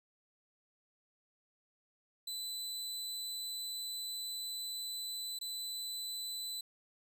sawtooth tone with dropouts, 4003 Hz, B7, 23 cents sharp, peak -36 dBFS, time 2.27-6.61 s, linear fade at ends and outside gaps 5 ms, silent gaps 5.389-5.411 s, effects none

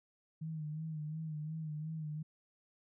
sine tone with vibrato, 155.56 Hz, D#3, in tune, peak -38 dBFS, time 0.41-2.23 s, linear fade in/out 10 ms, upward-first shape sine, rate 2.8 Hz, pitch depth 55 cents each way, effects none

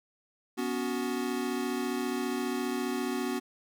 square chord, B suspended second, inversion none, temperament equal with one note detuned, 246.9 / 281.7 / 370 Hz, B3 / C#4 / F#4, 0 / +28 / 0 cents, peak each -34 / -36 / -35 dBFS, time 0.57-3.4 s, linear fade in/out 20 ms, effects none

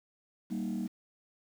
sine chord, Eb major, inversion first, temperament just, 194.45 / 233.3 / 311.1 Hz, G3 / Bb3 / Eb4, -14 / +2 / 0 cents, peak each -34 / -34 / -38 dBFS, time 0.5-0.88 s, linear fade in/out 20 ms, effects tanh soft clip ceiling -27 dBFS + 9-bit

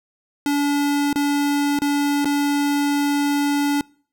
square tone with dropouts, 287.2 Hz, D4, 39 cents flat, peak -18 dBFS, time 0.46-3.81 s, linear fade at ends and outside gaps 1 ms, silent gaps 1.129-1.158 / 1.789-1.819 / 2.246-2.255 s, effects noise-tail reverb RT60 0.5 s tail -25 dB re dry

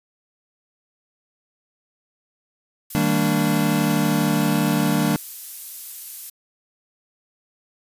violet noise, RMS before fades -32 dBFS, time 2.9-6.3 s, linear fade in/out 5 ms
square chord, Eb major seventh, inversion none, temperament equal with one note detuned, 155.56 / 196 / 228.4 / 293.7 Hz, Eb3 / G3 / Bb3 / D4, 0 / 0 / -35 / 0 cents, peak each -24 dBFS, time 2.95-5.16 s, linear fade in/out 0 ms
effects resampled to 32000 Hz

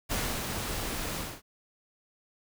pink noise with ADSR envelope, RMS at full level -30 dBFS, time 0.09-1.42 s, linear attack 28 ms, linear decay 290 ms, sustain -4 dB, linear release 240 ms, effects none

